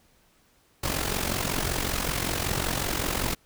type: noise with amplitude modulation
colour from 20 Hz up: pink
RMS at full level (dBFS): -25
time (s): 0.83-3.35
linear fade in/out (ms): 10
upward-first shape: sine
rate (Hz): 45.3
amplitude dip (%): 70
effects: pink hiss -63 dBFS RMS until 3.45 s